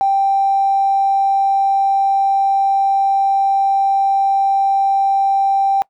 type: tone with tanh clipping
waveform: triangle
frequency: 785 Hz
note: G5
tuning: 2 cents sharp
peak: -11 dBFS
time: 0.01-5.82 s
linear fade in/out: 0 ms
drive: 2 dB
effects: noise-tail reverb RT60 0.1 s tail -22 dB re dry